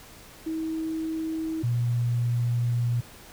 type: tone pair in turn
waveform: sine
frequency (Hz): 320.2 / 119.94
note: D#4 / A#2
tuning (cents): +50 / +50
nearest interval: octave + perfect fourth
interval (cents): 1700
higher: first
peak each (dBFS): -27 / -22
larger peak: second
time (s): 0.46-1.63 / 1.63-3.01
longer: second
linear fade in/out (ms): 10
effects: pink hiss -48 dBFS RMS until 3.32 s

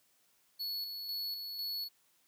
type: tone with tremolo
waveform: square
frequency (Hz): 4400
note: C#8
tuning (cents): -14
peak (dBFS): -36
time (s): 0.59-1.89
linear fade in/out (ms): 20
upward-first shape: square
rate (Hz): 2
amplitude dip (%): 40
effects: white hiss -71 dBFS RMS until 2.27 s + high-pass 100 Hz 12 dB/octave

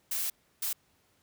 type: noise bursts at uneven times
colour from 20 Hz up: blue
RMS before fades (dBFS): -32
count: 2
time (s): 0.11-0.3 / 0.62-0.73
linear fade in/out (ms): 5
effects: pink hiss -69 dBFS RMS until 1.22 s + high-pass 60 Hz 12 dB/octave

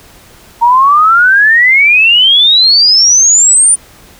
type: exponential sweep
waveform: sine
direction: up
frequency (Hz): 922 to 9420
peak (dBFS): -3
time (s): 0.61-3.76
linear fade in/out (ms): 20
effects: pink hiss -39 dBFS RMS until 4.19 s

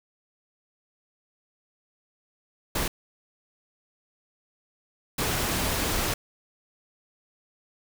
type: noise bursts at uneven times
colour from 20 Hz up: pink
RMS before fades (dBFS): -27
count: 2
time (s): 2.75-2.88 / 5.18-6.14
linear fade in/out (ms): 5
effects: none

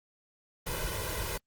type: noise with comb filter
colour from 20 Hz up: pink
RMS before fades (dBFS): -34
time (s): 0.66-1.38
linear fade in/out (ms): 10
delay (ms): 2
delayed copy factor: +0.8
effects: Opus 24 kbps

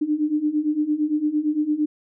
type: beating tone pair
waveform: sine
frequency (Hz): 296.4 / 305.2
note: D4 / D#4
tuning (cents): +16 / -33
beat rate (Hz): 8.8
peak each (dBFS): -24 / -21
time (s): 0.01-1.86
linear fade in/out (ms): 10
effects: none

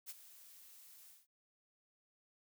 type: noise with ADSR envelope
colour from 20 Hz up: blue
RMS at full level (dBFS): -45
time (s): 0.06-1.27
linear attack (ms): 37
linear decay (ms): 32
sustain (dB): -14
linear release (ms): 180
effects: none

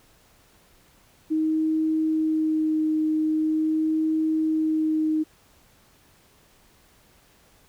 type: tone with vibrato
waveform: sine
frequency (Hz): 313.5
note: D#4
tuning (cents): +13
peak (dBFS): -20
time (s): 1.3-5.24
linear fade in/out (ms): 20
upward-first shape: sine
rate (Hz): 0.43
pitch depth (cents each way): 12
effects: pink hiss -58 dBFS RMS until 7.68 s

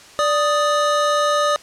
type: tone pair together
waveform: square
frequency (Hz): 587.3 / 1244.5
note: D5 / D#6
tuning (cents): 0 / 0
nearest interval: octave + minor second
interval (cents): 1300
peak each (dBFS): -19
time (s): 0.19-1.56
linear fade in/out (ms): 0
effects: white hiss -43 dBFS RMS until 1.62 s + low-pass 7000 Hz 12 dB/octave

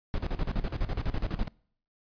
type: noise with tremolo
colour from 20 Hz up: brown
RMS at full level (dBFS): -28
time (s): 0.14-1.48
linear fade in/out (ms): 0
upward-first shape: square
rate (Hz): 12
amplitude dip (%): 80
effects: noise-tail reverb RT60 0.6 s tail -25 dB re dry + resampled to 11025 Hz

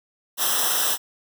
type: noise with comb filter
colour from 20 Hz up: white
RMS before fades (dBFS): -22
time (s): 0.37-0.98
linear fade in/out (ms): 50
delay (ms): 0.44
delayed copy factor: -1
effects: none

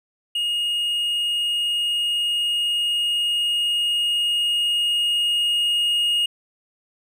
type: tone with level ramp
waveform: triangle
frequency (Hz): 2862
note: F7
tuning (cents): +42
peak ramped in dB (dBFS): -19 to -16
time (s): 0.35-6.26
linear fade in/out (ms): 5
effects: none

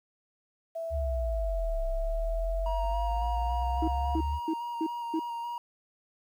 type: tone with pitch glide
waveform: sine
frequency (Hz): 659.3 to 710.7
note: E5 to F5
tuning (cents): 0 to +30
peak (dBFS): -32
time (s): 0.75-4.16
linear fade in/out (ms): 10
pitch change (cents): +130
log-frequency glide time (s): 2.7-3.24
type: linear two-way sweep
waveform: sine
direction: down then up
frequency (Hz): 74 to 31.99 to 74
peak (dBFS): -28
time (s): 0.9-4.4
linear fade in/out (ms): 50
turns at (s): 1.84
type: tone with vibrato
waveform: triangle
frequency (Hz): 943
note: A#5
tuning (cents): +20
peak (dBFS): -31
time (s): 2.66-5.58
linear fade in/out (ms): 2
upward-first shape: square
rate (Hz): 3.6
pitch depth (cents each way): 15
type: tone bursts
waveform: sine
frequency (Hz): 321.9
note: E4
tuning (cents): -41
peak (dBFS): -26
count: 5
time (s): 3.82-5.195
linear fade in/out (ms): 5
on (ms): 59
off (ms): 270
effects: tanh soft clip ceiling -15 dBFS + 10-bit

